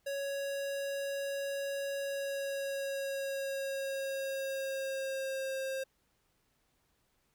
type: tone with pitch glide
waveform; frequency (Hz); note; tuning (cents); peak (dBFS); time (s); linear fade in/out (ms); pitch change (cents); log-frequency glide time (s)
square; 556 to 532.7; C#5 to C5; +5 to +31; -35; 0.06-5.84; 10; -74; 2-5.59
effects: pink hiss -75 dBFS RMS until 7.34 s